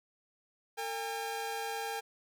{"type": "tone pair together", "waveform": "sawtooth", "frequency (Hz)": [452.9, 807], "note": ["A#4", "G#5"], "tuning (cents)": [-50, -50], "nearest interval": "minor seventh", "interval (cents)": 1000, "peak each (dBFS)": [-36, -33], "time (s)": [0.77, 2.01], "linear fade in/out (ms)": 20, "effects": []}